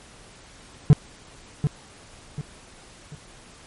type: tone with echo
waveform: triangle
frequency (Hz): 146.83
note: D3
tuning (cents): 0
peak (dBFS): -6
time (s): 0.9-0.93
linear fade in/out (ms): 0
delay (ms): 740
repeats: 3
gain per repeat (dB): -9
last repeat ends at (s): 3.15
effects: pink hiss -48 dBFS RMS until 3.66 s + MP3 48 kbps